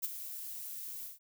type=noise with ADSR envelope; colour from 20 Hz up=violet; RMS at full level=-32 dBFS; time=0.02-1.19 s; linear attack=24 ms; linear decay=24 ms; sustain=-11 dB; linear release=150 ms; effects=none